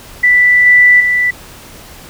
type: tone with level steps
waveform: sine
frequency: 1975.5 Hz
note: B6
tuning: in tune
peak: -5 / -3 / -9 dBFS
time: 0.23-1.31 s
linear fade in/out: 10 ms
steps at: 0.66 / 1 s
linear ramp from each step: 5 ms
effects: pink hiss -35 dBFS RMS until 2.09 s

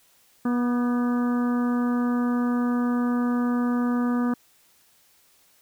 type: harmonic tone with a mistuned harmonic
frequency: 242.9 Hz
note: B3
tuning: 29 cents flat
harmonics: 1 / 2 / 3 / 4 / 5 / 6 / 7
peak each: -21 / -34 / -38 / -38 / -35 / -41 / -45 dBFS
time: 0.45-4.34 s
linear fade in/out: 5 ms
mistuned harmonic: 6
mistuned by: +58 cents
effects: white hiss -60 dBFS RMS until 5.61 s

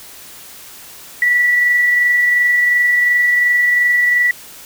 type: tone with amplitude modulation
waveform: sine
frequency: 1950 Hz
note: B6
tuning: 23 cents flat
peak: -9 dBFS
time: 1.22-4.31 s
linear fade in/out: 2 ms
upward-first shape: sine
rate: 22.8 Hz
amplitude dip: 25%
effects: white hiss -37 dBFS RMS until 4.65 s

